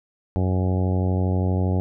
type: harmonic tone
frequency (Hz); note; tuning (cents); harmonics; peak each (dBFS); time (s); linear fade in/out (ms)
92.5; F#2; 0; 1 / 2 / 3 / 4 / 5 / 6 / 7 / 8 / 9; -20 / -26 / -30 / -32 / -34 / -36 / -37 / -38 / -39; 0.36-1.8; 0
effects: none